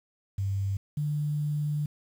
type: tone pair in turn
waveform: sine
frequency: 98.2 / 148.5 Hz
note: G2 / D3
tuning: +4 / +20 cents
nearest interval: perfect fifth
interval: 716 cents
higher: second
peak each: -26 dBFS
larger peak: neither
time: 0.38-0.77 / 0.97-1.86 s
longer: second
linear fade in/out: 5 ms
effects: 9-bit